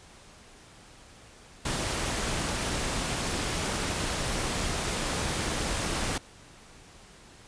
pink noise with amplitude modulation, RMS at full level -28 dBFS, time 1.65-6.18 s, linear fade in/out 5 ms, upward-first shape sine, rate 264 Hz, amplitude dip 45%, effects pink hiss -52 dBFS RMS until 7.47 s + resampled to 22050 Hz

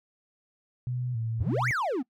sine tone with vibrato, 118.7 Hz, A#2, 32 cents sharp, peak -28 dBFS, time 0.87-1.71 s, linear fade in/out 0 ms, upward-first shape square, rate 1.8 Hz, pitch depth 80 cents each way
triangle exponential two-way sweep, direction up then down, 61.74 to 2349 to 228.9 Hz, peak -24 dBFS, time 1.39-2.03 s, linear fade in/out 20 ms, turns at 1.69 s
effects noise-tail reverb RT60 0.1 s tail -22 dB re dry

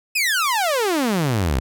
sawtooth exponential sweep, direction down, 2618 to 59 Hz, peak -14 dBFS, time 0.15-1.6 s, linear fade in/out 10 ms, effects none

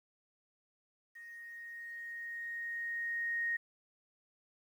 sine tone with level ramp, 1864.7 Hz, A#6, in tune, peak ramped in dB -48 to -31 dBFS, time 1.15-3.57 s, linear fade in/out 10 ms, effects 11-bit

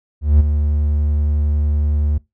triangle tone with ADSR envelope, 74.1 Hz, D2, 16 cents sharp, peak -4 dBFS, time 0.21-2.18 s, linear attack 190 ms, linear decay 17 ms, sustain -8 dB, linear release 6 ms, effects noise-tail reverb RT60 0.2 s tail -22 dB re dry

